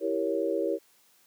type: chord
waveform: sine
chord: E diminished seventh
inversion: none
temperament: equal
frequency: 329.6 / 392 / 466.2 / 554.4 Hz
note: E4 / G4 / Bb4 / Db5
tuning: 0 / 0 / 0 / 0 cents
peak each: -31 dBFS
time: 0-0.79 s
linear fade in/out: 50 ms
effects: white hiss -63 dBFS RMS until 1.26 s + high-pass 150 Hz 12 dB/octave